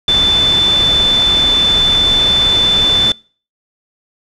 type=tone in noise; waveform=sine; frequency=3520 Hz; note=A7; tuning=in tune; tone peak=-8 dBFS; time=0.08-3.12 s; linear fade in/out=2 ms; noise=pink; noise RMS=-20 dBFS; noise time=0.08-3.12 s; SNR=+9 dB; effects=noise-tail reverb RT60 0.4 s tail -25 dB re dry + low-pass 6000 Hz 12 dB/octave